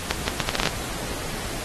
accelerating click train, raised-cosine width 0.2 ms, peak -3 dBFS, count 9, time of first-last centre 0.11-0.673 s, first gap 170 ms, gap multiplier 0.72, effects pink hiss -32 dBFS RMS until 1.64 s + AAC 32 kbps

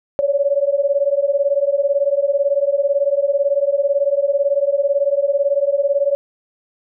sine beating tone pair, 554.4 / 572.4 Hz, C#5 / D5, 0 / -45 cents, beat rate 18 Hz, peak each -17 dBFS, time 0.19-6.15 s, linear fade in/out 0 ms, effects none

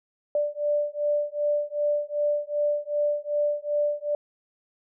sine beating tone pair, 587.3 / 589.9 Hz, D5 / D5, 0 / +8 cents, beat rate 2.6 Hz, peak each -26 dBFS, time 0.35-4.15 s, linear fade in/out 2 ms, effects none

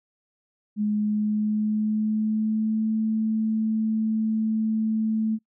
sine tone with pitch glide, 210 to 219.4 Hz, G#3 to A3, +19 to -5 cents, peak -21 dBFS, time 0.76-5.39 s, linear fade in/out 50 ms, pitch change +76 cents, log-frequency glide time 0.93-2.91 s, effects noise-tail reverb RT60 0.1 s tail -24 dB re dry

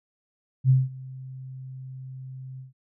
sine tone with ADSR envelope, 130.81 Hz, C3, in tune, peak -13 dBFS, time 0.64-2.73 s, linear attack 57 ms, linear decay 190 ms, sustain -23 dB, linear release 140 ms, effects none

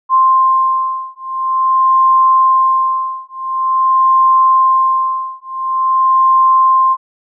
sine beating tone pair, 1050 / 1050.47 Hz, C6 / C6, +6 / +7 cents, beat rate 0.47 Hz, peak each -12 dBFS, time 0.09-6.97 s, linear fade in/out 50 ms, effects none

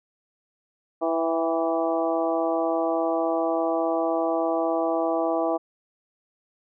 harmonic tone with a mistuned harmonic, 164.81 Hz, E3, in tune, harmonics 2 / 3 / 4 / 5 / 6 / 7, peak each -27 / -29 / -25 / -30 / -35 / -34 dBFS, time 1.01-5.58 s, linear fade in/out 20 ms, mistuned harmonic 5, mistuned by -35 cents, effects none

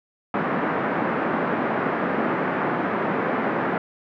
pink band-pass noise, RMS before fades -24 dBFS, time 0.34-3.78 s, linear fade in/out 2 ms, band 180 to 1800 Hz, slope 24 dB/octave, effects none

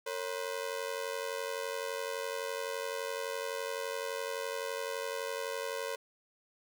sawtooth ring-modulated tone, 504 Hz, B4, 35 cents sharp, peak -28 dBFS, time 0.06-5.96 s, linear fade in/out 10 ms, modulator 45.9 Hz, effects none

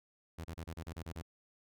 sawtooth tone bursts, 82.41 Hz, E2, in tune, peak -37 dBFS, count 9, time 0.38-1.222 s, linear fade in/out 10 ms, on 66 ms, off 31 ms, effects none

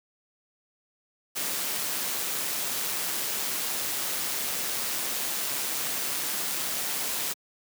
white noise with amplitude modulation, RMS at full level -29 dBFS, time 1.35-7.34 s, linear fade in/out 20 ms, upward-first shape sine, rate 139 Hz, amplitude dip 25%, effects high-pass 150 Hz 12 dB/octave

